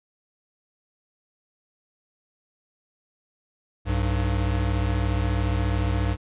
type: tone pair together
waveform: square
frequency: 62.61 / 99.6 Hz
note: B1 / G2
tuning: +24 / +28 cents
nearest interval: minor sixth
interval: 804 cents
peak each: -25 / -25 dBFS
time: 3.85-6.17 s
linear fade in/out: 50 ms
effects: resampled to 8000 Hz